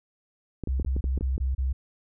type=clicks; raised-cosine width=3 ms; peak=-19 dBFS; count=9; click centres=0.637 / 0.674 / 0.798 / 0.848 / 0.965 / 1.042 / 1.177 / 1.21 / 1.379 s
type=tone bursts; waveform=sine; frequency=65.41 Hz; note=C2; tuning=in tune; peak=-23 dBFS; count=6; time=0.68-1.73 s; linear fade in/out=10 ms; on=150 ms; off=30 ms
effects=none